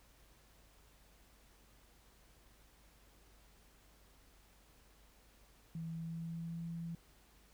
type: tone with pitch glide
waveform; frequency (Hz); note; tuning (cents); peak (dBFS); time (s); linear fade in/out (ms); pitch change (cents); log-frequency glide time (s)
sine; 163.9 to 167.44; E3 to E3; -10 to +27; -40; 5.75-6.95; 2; +37; 5.91-6.61
effects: added 50 Hz sine -66 dBFS peak until 7.53 s + pink hiss -67 dBFS RMS until 7.53 s